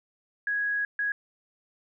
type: tone bursts at uneven times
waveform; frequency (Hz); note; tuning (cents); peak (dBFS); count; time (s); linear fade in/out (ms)
sine; 1661; G#6; 0; -25; 2; 0.47-0.85 / 0.99-1.12; 2
effects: none